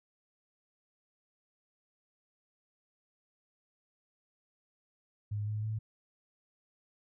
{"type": "tone with pitch steps", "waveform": "sine", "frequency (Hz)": [104.2, 106.57, 109], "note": ["G#2", "G#2", "A2"], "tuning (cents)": [6, 45, -16], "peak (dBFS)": -32, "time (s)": [5.31, 5.79], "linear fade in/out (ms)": 10, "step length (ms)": 160, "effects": []}